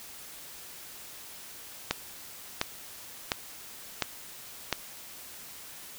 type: click train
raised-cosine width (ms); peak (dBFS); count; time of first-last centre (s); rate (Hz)
0.2; -8; 5; 1.91-4.727; 1.42
effects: white hiss -46 dBFS RMS until 5.98 s